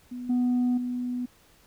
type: tone with level steps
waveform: sine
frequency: 247.1 Hz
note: B3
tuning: 1 cent sharp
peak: -33 / -19 / -27 dBFS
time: 0.11-1.26 s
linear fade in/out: 10 ms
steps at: 0.29 / 0.77 s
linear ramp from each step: 10 ms
effects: tanh soft clip ceiling -20 dBFS + pink hiss -59 dBFS RMS until 1.66 s